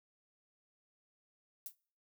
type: noise with exponential decay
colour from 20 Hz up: violet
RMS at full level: -39 dBFS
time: 1.66-1.75 s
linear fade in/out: 1 ms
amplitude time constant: 19 ms
effects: noise-tail reverb RT60 0.5 s tail -25 dB re dry